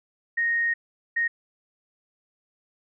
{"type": "tone bursts at uneven times", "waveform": "sine", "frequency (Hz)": 1862, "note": "A#6", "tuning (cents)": -2, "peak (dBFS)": -21, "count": 2, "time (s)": [[0.37, 0.74], [1.16, 1.28]], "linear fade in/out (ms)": 10, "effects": []}